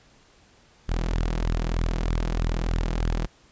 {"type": "tone with flanger", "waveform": "sawtooth", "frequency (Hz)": 41.2, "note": "E1", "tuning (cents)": 0, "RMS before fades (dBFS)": -25, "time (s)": [0.88, 3.27], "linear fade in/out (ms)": 20, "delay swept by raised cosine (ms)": [0.55, 6.15], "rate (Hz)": 3.2, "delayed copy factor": 0.5, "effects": ["pink hiss -57 dBFS RMS until 3.51 s", "resampled to 16000 Hz"]}